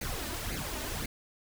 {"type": "noise with flanger", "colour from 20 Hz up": "pink", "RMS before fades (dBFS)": -36, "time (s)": [0.01, 1.06], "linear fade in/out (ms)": 5, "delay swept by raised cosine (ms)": [0.45, 3.35], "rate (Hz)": 1.9, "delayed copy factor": 0.65, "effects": []}